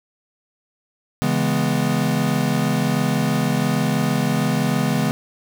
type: chord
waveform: square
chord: C# minor seventh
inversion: none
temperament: equal with one note detuned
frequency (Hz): 138.59 / 164.81 / 207.7 / 248.9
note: C#3 / E3 / G#3 / B3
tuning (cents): 0 / 0 / 0 / +14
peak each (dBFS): -24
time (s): 1.22-5.11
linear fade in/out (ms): 0
effects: none